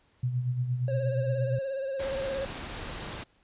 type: tone with tremolo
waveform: sine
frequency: 124.6 Hz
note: B2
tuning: 16 cents sharp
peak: -24 dBFS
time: 0.23-1.59 s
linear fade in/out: 5 ms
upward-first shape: sine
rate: 8.6 Hz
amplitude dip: 55%
type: tone with vibrato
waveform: triangle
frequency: 540 Hz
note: C#5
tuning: 45 cents flat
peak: -28 dBFS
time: 0.88-2.45 s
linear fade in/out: 2 ms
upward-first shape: sine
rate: 17 Hz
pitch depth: 43 cents each way
type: noise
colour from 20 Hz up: pink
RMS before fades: -38 dBFS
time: 1.99-3.24 s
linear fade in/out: 10 ms
effects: pink hiss -66 dBFS RMS until 3.43 s + resampled to 8000 Hz